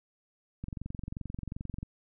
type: click train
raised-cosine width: 5 ms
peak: -25 dBFS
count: 28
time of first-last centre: 0.64-1.829 s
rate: 22.7 Hz
effects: none